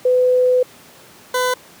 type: tone pair in turn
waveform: sine / 20% pulse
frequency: 503 / 503 Hz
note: B4 / B4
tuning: +32 / +32 cents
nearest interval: unison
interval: 0 cents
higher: neither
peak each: -11 dBFS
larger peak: neither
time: 0.05-0.63 / 1.34-1.54 s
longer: first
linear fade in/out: 5 ms
effects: pink hiss -44 dBFS RMS until 1.8 s + high-pass 150 Hz 12 dB/octave